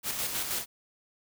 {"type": "noise with tremolo", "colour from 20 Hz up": "white", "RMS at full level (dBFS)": -31, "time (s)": [0.03, 0.66], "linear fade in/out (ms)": 50, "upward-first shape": "square", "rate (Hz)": 6.3, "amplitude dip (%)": 40, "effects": []}